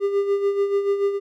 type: tone with tremolo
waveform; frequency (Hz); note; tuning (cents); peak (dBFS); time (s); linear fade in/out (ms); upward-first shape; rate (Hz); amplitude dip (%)
triangle; 400; G4; +35; -14; 0-1.2; 50; sine; 6.9; 60
effects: none